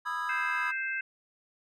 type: chord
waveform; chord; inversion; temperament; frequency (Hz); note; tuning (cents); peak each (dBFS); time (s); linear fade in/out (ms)
triangle; E major seventh; second; just; 988.9 / 1236.1 / 1318.5 / 1648.1; B5 / D#6 / E6 / G#6; +2 / -12 / 0 / -14; -34 / -34 / -37 / -34; 0.05-0.72; 20
type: harmonic tone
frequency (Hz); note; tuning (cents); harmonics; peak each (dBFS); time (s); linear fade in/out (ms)
523.3; C5; 0; 3 / 4 / 5; -32 / -37 / -37; 0.29-1.01; 5
effects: none